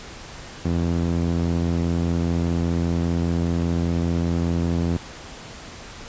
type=tone with band-pass filter; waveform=sawtooth; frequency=85 Hz; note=F2; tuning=46 cents flat; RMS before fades=-22 dBFS; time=0.65-4.97 s; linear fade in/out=0 ms; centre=210 Hz; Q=0.92; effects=pink hiss -39 dBFS RMS until 6.08 s + resampled to 16000 Hz